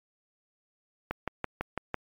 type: click train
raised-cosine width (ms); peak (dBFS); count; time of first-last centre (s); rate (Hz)
0.5; -15; 6; 1.11-1.943; 6
effects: MP3 96 kbps